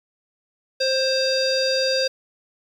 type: tone with low-pass filter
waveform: square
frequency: 528 Hz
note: C5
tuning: 16 cents sharp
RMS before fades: -21 dBFS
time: 0.8-2.08 s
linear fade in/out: 10 ms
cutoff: 4800 Hz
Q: 6.7
effects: 8-bit